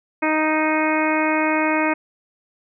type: harmonic tone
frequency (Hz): 311.1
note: D#4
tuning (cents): 0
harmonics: 1 / 2 / 3 / 4 / 5 / 6 / 7 / 8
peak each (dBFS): -21 / -24 / -24 / -28 / -28 / -30 / -26 / -28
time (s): 0.22-1.94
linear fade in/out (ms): 10
effects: none